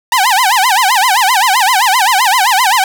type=tone with vibrato; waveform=sawtooth; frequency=880 Hz; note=A5; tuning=in tune; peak=-4 dBFS; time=0.12-2.84 s; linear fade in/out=2 ms; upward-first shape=sine; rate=7.7 Hz; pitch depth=290 cents each way; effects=none